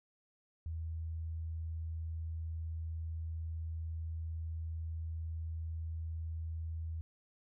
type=tone; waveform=sine; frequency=81.1 Hz; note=E2; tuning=28 cents flat; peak=-37 dBFS; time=0.66-7.01 s; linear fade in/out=0 ms; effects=none